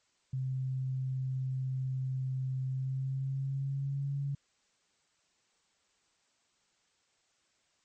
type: tone with pitch glide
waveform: sine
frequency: 130.81 to 140.2 Hz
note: C3 to C#3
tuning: 0 to +20 cents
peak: -31 dBFS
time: 0.33-4.35 s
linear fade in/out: 5 ms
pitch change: +120 cents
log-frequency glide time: 2.67-4.16 s
effects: white hiss -73 dBFS RMS until 7.84 s + MP3 32 kbps